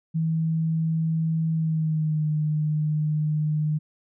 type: tone with pitch glide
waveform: sine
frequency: 161.3 to 152.6 Hz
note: E3 to D#3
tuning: -37 to -33 cents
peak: -21 dBFS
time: 0.14-3.79 s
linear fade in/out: 20 ms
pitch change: -96 cents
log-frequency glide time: 1.53-2.29 s
effects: none